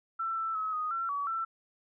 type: tone with pitch steps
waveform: sine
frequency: 1338 / 1328 / 1283 / 1245 / 1352 / 1137 / 1338 Hz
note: E6 / E6 / E6 / D#6 / E6 / C#6 / E6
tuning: +25 / +12 / -47 / +1 / +43 / +44 / +25 cents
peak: -30 dBFS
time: 0.19-1.45 s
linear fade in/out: 10 ms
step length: 180 ms
effects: none